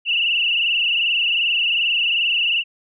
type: tone with frequency modulation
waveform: sine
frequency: 2794 Hz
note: F7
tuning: in tune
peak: -16 dBFS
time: 0.05-2.64 s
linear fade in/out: 50 ms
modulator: 22.6 Hz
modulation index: 6.1
effects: none